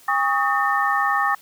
sine tone cluster, 807 / 1119 / 1259 / 1811 Hz, G#5 / C#6 / D#6 / A6, -50 / +16 / +20 / +49 cents, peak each -23 dBFS, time 0.08-1.35 s, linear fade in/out 5 ms, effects white hiss -50 dBFS RMS until 1.41 s

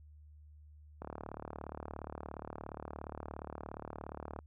click train, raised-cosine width 1 ms, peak -28 dBFS, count 126, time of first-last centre 1.02-4.389 s, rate 37.1 Hz, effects added 75 Hz sine -54 dBFS peak until 4.46 s

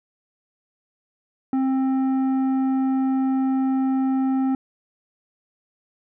sine tone with tanh clipping, 264.5 Hz, C4, 19 cents sharp, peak -20 dBFS, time 1.53-4.55 s, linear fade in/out 2 ms, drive 9 dB, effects none

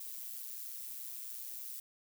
violet noise with amplitude modulation, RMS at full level -42 dBFS, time 0-1.8 s, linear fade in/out 5 ms, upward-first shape sine, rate 123 Hz, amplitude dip 55%, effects none

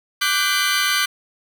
20% pulse chord, G major seventh, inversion second, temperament equal with one note detuned, 1174.7 / 1480 / 1568 / 2021 Hz, D6 / F#6 / G6 / B6, 0 / 0 / 0 / +39 cents, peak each -18 dBFS, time 0.21-1.06 s, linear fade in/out 10 ms, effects none

